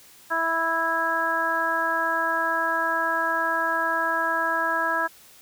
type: harmonic tone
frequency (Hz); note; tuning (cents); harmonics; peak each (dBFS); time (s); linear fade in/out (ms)
328.9; E4; -4; 1 / 2 / 3 / 4 / 5; -36 / -30 / -27 / -28 / -25; 0.3-5.08; 20
effects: white hiss -51 dBFS RMS until 5.41 s